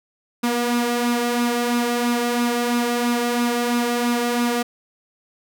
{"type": "tone with flanger", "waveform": "sawtooth", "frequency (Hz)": 240, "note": "B3", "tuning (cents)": -49, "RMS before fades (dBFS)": -21, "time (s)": [0.43, 4.63], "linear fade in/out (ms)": 10, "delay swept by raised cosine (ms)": [0.77, 2.67], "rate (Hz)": 3, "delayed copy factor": 0.5, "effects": []}